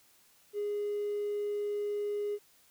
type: tone with hard clipping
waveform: triangle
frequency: 412.9 Hz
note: G#4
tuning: 10 cents flat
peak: -31 dBFS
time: 0.53-2.39 s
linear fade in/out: 50 ms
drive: 3 dB
effects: white hiss -64 dBFS RMS until 2.7 s